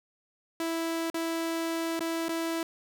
sawtooth tone with dropouts, 329.6 Hz, E4, in tune, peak -25 dBFS, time 0.6-2.63 s, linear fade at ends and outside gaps 2 ms, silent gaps 1.101-1.143 / 1.994-2.006 / 2.284-2.291 s, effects none

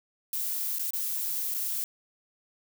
violet noise with dropouts, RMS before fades -31 dBFS, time 0.33-1.84 s, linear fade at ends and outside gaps 1 ms, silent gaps 0.786-0.794 / 0.906-0.934 / 1.542-1.546 s, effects none

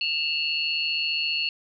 sine tone cluster, 2679 / 2834 / 4366 Hz, E7 / F7 / C#8, +27 / +25 / -27 cents, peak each -28 dBFS, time 0.01-1.49 s, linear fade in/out 2 ms, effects none

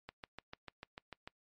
click train, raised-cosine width 0.3 ms, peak -29 dBFS, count 9, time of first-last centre 0.09-1.275 s, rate 6.75 Hz, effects noise-tail reverb RT60 0.1 s tail -24 dB re dry + MP3 48 kbps

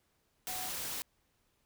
sine tone in noise, 741 Hz, F#5, 2 cents sharp, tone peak -44 dBFS, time 0.48-0.69 s, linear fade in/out 0 ms, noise white, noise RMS -39 dBFS, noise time 0.47-1.02 s, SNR -8 dB, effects pink hiss -75 dBFS RMS until 1.65 s

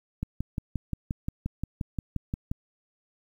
click train, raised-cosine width 5 ms, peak -17 dBFS, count 14, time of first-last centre 0.23-2.515 s, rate 5.69 Hz, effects 9-bit

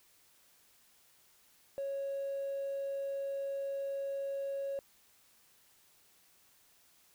sine tone with hard clipping, 552 Hz, C#5, 7 cents flat, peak -35 dBFS, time 1.78-4.79 s, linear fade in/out 0 ms, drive 1 dB, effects white hiss -66 dBFS RMS until 7.14 s

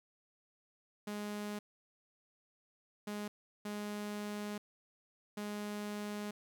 sawtooth tone bursts at uneven times, 207.7 Hz, G#3, in tune, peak -35 dBFS, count 4, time 1.07-1.59 / 3.07-3.28 / 3.65-4.58 / 5.37-6.31 s, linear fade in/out 5 ms, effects 12-bit

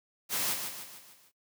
white noise with echo, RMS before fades -31 dBFS, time 0.29-0.57 s, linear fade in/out 50 ms, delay 150 ms, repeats 5, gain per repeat -6 dB, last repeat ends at 1.32 s, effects noise-tail reverb RT60 0.1 s tail -18 dB re dry + high-pass 100 Hz 12 dB/octave

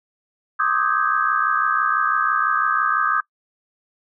sine tone cluster, 1083 / 1201 / 1267 / 1553 / 1645 Hz, C#6 / D6 / D#6 / G6 / G#6, -41 / +38 / +31 / -17 / -17 cents, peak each -28 / -22 / -21 / -24 / -26 dBFS, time 0.59-3.21 s, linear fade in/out 10 ms, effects noise-tail reverb RT60 0.1 s tail -23 dB re dry

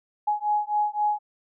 sine beating tone pair, 836 / 839.8 Hz, G#5 / G#5, +11 / +19 cents, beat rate 3.8 Hz, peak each -25 / -25 dBFS, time 0.27-1.19 s, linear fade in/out 10 ms, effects none

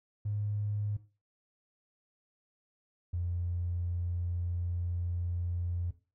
triangle tone pair in turn, 103.83 / 87.31 Hz, G#2 / F2, 0 / 0 cents, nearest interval minor third, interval 300 cents, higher first, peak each -27 dBFS, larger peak neither, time 0.25-0.97 / 3.13-5.91 s, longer second, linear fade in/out 10 ms, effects noise-tail reverb RT60 0.3 s tail -17 dB re dry + tanh soft clip ceiling -28 dBFS

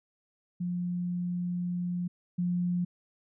sine tone pair in turn, 177 / 177 Hz, F3 / F3, +23 / +23 cents, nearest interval unison, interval 0 cents, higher neither, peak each -29 / -26 dBFS, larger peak second, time 0.6-2.08 / 2.38-2.85 s, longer first, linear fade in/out 10 ms, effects none

